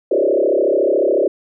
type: tone with frequency modulation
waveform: sine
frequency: 469 Hz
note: A#4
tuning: 11 cents sharp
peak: -12 dBFS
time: 0.11-1.28 s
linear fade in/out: 5 ms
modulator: 33.9 Hz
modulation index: 3.7
effects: none